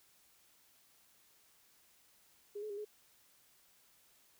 sine tone with pitch steps, 410.8 / 427.6 / 404.3 / 421.5 Hz, G#4 / A4 / G#4 / G#4, -19 / -49 / -46 / +26 cents, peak -40 dBFS, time 2.55-2.85 s, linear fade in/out 10 ms, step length 75 ms, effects white hiss -68 dBFS RMS until 4.39 s

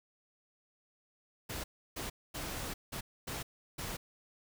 pink noise bursts at uneven times, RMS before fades -40 dBFS, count 6, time 1.49-1.64 / 1.96-2.1 / 2.34-2.74 / 2.92-3.01 / 3.27-3.43 / 3.78-3.97 s, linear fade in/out 10 ms, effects none

